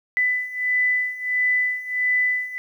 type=beating tone pair; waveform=sine; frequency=1996 / 1997.5 Hz; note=B6 / B6; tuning=+18 / +19 cents; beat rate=1.5 Hz; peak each=-24 / -21 dBFS; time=0.17-2.58 s; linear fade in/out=0 ms; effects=9-bit